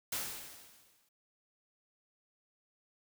white noise with exponential decay, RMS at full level -35 dBFS, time 0.12-1.09 s, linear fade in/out 5 ms, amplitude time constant 210 ms, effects none

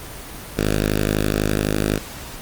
5% pulse tone with notch filter, 51.91 Hz, G#1, in tune, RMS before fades -20 dBFS, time 0.57-1.98 s, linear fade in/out 5 ms, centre 870 Hz, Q 1.2, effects pink hiss -35 dBFS RMS until 2.41 s + Opus 24 kbps

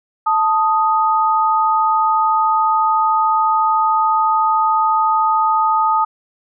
sine tone pair together, 880 / 1246.2 Hz, A5 / D#6, 0 / +2 cents, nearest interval tritone, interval 602 cents, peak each -15 dBFS, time 0.26-6.05 s, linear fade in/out 10 ms, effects none

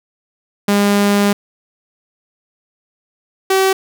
sawtooth tone pair in turn, 202.9 / 383 Hz, G#3 / G4, -40 / -40 cents, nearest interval major seventh, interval 1100 cents, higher second, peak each -7 dBFS, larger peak neither, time 0.68-1.33 / 3.5-3.73 s, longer first, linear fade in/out 5 ms, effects none

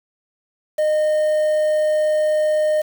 triangle tone with quantisation, 613 Hz, D#5, 26 cents flat, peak -13 dBFS, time 0.78-2.82 s, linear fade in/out 10 ms, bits 6, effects none

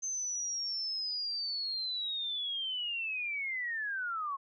sine linear sweep, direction down, 6272 to 1073 Hz, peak -33 dBFS, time 0.02-4.37 s, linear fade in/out 20 ms, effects none

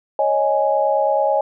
sine chord, C# suspended second, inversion none, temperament just, 554.4 / 623.7 / 831.5 Hz, C#5 / D#5 / G#5, 0 / +4 / +2 cents, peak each -19 dBFS, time 0.19-1.41 s, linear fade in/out 2 ms, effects none

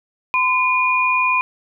sine tone pair together, 1018.7 / 2437 Hz, C6 / D#7, -47 / -37 cents, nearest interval octave + minor third, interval 1510 cents, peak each -17 dBFS, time 0.34-1.41 s, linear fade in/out 0 ms, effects none

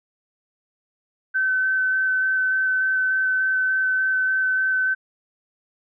sine tone with vibrato, 1528 Hz, G6, 45 cents flat, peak -18 dBFS, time 1.34-4.95 s, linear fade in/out 20 ms, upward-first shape square, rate 3.4 Hz, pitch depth 8 cents each way, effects none

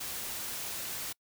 white noise, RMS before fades -38 dBFS, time 0-1.13 s, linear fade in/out 10 ms, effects noise-tail reverb RT60 0.1 s tail -26 dB re dry

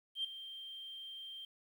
sine tone with ADSR envelope, 3163 Hz, G7, 15 cents sharp, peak -31 dBFS, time 0.15-1.45 s, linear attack 94 ms, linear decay 4 ms, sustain -14 dB, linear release 3 ms, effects tanh soft clip ceiling -29 dBFS + 11-bit

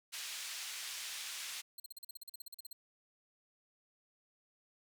pink band-pass noise, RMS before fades -44 dBFS, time 0.12-1.62 s, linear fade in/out 20 ms, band 2400 to 10000 Hz, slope 12 dB/octave
10% pulse tone bursts, 4186 Hz, C8, in tune, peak -38 dBFS, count 16, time 1.78-2.73 s, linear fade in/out 5 ms, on 20 ms, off 42 ms
effects none

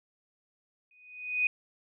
sine tone with exponential growth, 2489 Hz, D#7, in tune, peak -21 dBFS, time 0.91-1.47 s, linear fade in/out 2 ms, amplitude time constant 120 ms, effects none

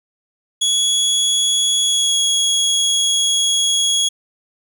25% pulse tone with pitch glide, 3360 to 3327 Hz, G#7 to G#7, +19 to +2 cents, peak -10 dBFS, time 0.61-4.09 s, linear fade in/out 10 ms, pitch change -17 cents, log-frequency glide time 1.81-2.18 s, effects none

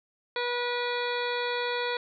harmonic tone, 485.9 Hz, B4, 28 cents flat, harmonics 1 / 2 / 3 / 4 / 5 / 7 / 8 / 9, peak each -31 / -34 / -36 / -37 / -38 / -39 / -40 / -41 dBFS, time 0.36-1.97 s, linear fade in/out 2 ms, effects none

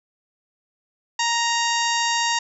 harmonic tone with a mistuned harmonic, 934 Hz, A#5, 3 cents sharp, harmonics 1 / 2 / 3 / 4 / 5 / 6 / 7 / 8, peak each -23 / -26 / -28 / -29 / -30 / -31 / -31 / -32 dBFS, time 1.19-2.39 s, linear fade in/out 5 ms, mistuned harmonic 8, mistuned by -39 cents, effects none

